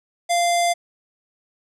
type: tone with low-pass filter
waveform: square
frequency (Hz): 693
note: F5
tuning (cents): -14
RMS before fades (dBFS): -19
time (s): 0.29-0.74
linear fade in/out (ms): 20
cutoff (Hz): 9000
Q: 1.8
effects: none